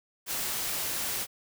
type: noise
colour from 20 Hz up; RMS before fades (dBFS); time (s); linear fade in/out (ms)
white; -32; 0.26-1.27; 50
effects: none